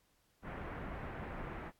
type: low-pass noise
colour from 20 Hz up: pink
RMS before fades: -44 dBFS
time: 0.42-1.72 s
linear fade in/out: 50 ms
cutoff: 2000 Hz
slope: 24 dB/octave
effects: pink hiss -74 dBFS RMS until 1.79 s + AAC 64 kbps